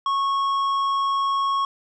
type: tone with tanh clipping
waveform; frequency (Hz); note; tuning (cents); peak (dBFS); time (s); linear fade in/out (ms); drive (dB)
sine; 1100; C#6; -14; -21; 0.06-1.65; 2; 8
effects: none